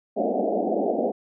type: band-pass noise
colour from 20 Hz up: white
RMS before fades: -24 dBFS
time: 0.16-1.12 s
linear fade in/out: 20 ms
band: 200 to 750 Hz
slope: 96 dB/octave
effects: none